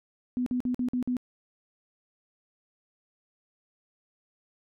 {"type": "tone bursts", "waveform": "sine", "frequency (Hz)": 248.8, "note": "B3", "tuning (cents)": 13, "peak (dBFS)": -25, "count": 6, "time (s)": [0.37, 1.168], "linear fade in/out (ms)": 0, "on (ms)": 93, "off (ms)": 48, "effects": []}